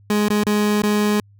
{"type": "tone with dropouts", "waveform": "30% pulse", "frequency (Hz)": 208.8, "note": "G#3", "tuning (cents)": 10, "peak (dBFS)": -13, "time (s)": [0.1, 1.2], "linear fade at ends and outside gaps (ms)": 2, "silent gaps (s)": [[0.284, 0.302], [0.436, 0.467], [0.82, 0.834]], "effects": ["added 101 Hz sine -47 dBFS peak until 1.39 s"]}